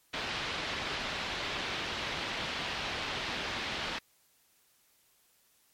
white low-pass noise, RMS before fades -36 dBFS, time 0.13-3.99 s, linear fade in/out 10 ms, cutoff 3900 Hz, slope 24 dB/octave, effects white hiss -68 dBFS RMS until 5.73 s + MP3 64 kbps

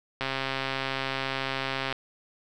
click train, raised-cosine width 0.3 ms, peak -13 dBFS, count 231, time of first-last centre 0.21-1.926 s, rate 134 Hz, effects none

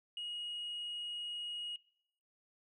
sine tone, 2887 Hz, F#7, 43 cents flat, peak -37 dBFS, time 0.17-1.76 s, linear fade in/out 2 ms, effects noise-tail reverb RT60 0.6 s tail -21 dB re dry + tanh soft clip ceiling -37 dBFS

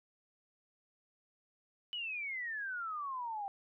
sine exponential sweep, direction down, 2993 to 779 Hz, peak -37 dBFS, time 1.93-3.48 s, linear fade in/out 0 ms, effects none

